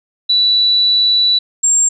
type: tone pair in turn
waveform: sine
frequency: 3951 / 7439 Hz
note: B7 / A#8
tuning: 0 / -5 cents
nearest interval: major seventh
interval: 1095 cents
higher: second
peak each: -9 dBFS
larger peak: neither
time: 0.29-1.39 / 1.63-1.89 s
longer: first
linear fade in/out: 10 ms
effects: none